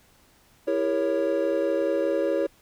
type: chord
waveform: triangle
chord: E diminished seventh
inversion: none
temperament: equal with one note detuned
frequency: 329.6 / 401.2 / 466.2 / 554.4 Hz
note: E4 / G4 / Bb4 / Db5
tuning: 0 / +40 / 0 / 0 cents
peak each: -26 / -27 / -28 / -23 dBFS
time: 0.67-2.47 s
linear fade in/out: 10 ms
effects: pink hiss -59 dBFS RMS until 2.61 s